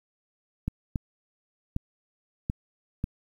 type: clicks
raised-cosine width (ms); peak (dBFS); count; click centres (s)
5; -15; 5; 0.68 / 0.958 / 1.764 / 2.499 / 3.041
effects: 9-bit